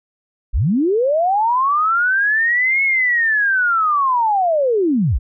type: linear two-way sweep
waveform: sine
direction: up then down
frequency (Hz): 30.87 to 2200 to 34.93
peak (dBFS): -13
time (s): 0.53-5.19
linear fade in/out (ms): 20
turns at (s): 2.83
effects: none